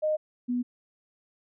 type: tone pair in turn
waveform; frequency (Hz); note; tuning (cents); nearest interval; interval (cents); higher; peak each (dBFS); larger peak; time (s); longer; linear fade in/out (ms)
sine; 616 / 245.5; D#5 / B3; -17 / -10; octave + major third; 1593; first; -23 / -25; first; 0.02-0.17 / 0.48-0.63; neither; 20
effects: none